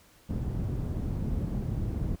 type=low-pass noise; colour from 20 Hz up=white; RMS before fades=-31 dBFS; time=0.29-2.16 s; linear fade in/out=10 ms; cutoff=140 Hz; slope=12 dB/octave; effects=pink hiss -59 dBFS RMS until 2.2 s